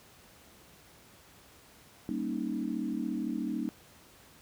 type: chord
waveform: sine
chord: Eb dominant seventh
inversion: first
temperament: equal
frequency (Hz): 196 / 233.1 / 277.2 / 311.1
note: G3 / Bb3 / Db4 / Eb4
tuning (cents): 0 / 0 / 0 / 0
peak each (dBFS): -38 / -35 / -37 / -36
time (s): 2.09-3.69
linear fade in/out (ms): 0
effects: pink hiss -57 dBFS RMS until 4.41 s + high-pass 60 Hz 12 dB/octave